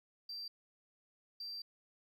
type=tone bursts at uneven times; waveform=sine; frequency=4699 Hz; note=D8; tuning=in tune; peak=-40 dBFS; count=2; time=0.29-0.48 / 1.4-1.62 s; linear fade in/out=5 ms; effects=tanh soft clip ceiling -40 dBFS + 13-bit